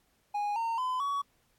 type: tone with pitch steps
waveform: triangle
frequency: 825 / 915.4 / 1015.7 / 1127 Hz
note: G#5 / A#5 / B5 / C#6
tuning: -12 / -32 / +48 / +28 cents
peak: -27 dBFS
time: 0.34-1.22 s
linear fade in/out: 10 ms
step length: 220 ms
effects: pink hiss -71 dBFS RMS until 1.58 s + AAC 64 kbps